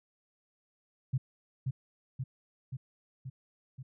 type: tone with echo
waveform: sine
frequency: 130.81 Hz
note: C3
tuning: in tune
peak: -26 dBFS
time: 1.13-1.18 s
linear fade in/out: 10 ms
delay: 530 ms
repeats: 5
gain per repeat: -3 dB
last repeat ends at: 3.83 s
effects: none